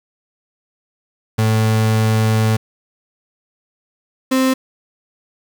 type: tone pair in turn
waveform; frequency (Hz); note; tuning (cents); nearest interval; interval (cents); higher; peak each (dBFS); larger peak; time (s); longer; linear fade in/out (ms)
35% pulse; 110 / 261.6; A2 / C4; 0 / 0; octave + minor third; 1500; second; -11; neither; 1.38-2.57 / 4.31-4.54; first; 10
effects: 7-bit